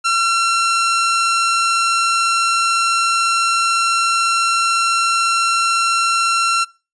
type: tone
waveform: sawtooth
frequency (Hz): 1359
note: F6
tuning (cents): -48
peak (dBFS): -10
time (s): 0.04-6.65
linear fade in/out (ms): 20
effects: noise-tail reverb RT60 0.3 s tail -21 dB re dry + resampled to 22050 Hz